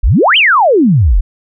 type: exponential two-way sweep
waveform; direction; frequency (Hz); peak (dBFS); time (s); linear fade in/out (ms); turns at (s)
sine; up then down; 36.05 to 3211 to 36.05; -5; 0.03-1.21; 10; 0.37
effects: none